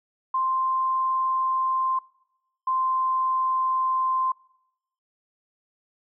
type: tone pair in turn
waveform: sine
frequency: 1046.5 / 1042 Hz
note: C6 / C6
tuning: 0 / -7 cents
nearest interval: unison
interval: 7 cents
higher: first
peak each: -21 dBFS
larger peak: neither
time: 0.34-1.99 / 2.67-4.32 s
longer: neither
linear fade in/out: 5 ms
effects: noise-tail reverb RT60 0.9 s tail -24 dB re dry